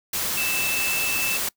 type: tone in noise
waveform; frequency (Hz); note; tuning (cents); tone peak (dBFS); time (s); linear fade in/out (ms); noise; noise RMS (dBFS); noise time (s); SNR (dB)
sine; 2641; E7; +3; -25; 0.37-1.37; 5; white; -26; 0.13-1.49; -2
effects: noise-tail reverb RT60 0.1 s tail -23 dB re dry